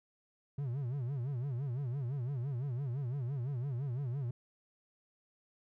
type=tone with vibrato; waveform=triangle; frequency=130.4 Hz; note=C3; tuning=5 cents flat; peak=-32 dBFS; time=0.58-4.31 s; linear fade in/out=5 ms; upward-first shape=sine; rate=5.9 Hz; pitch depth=190 cents each way; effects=none